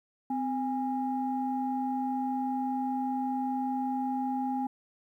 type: tone pair together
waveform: sine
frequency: 257.9 / 818.8 Hz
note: C4 / G#5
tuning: -25 / -25 cents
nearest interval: octave + minor sixth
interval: 2000 cents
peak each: -30 / -31 dBFS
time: 0.3-4.67 s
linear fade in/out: 5 ms
effects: tanh soft clip ceiling -20 dBFS + 11-bit